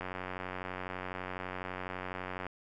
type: click train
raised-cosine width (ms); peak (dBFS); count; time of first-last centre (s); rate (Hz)
0.5; -23; 227; 0.01-2.467; 92
effects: none